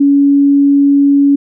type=tone; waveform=sine; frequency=281.6 Hz; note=C#4; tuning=27 cents sharp; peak=-5 dBFS; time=0-1.36 s; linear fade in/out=10 ms; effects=none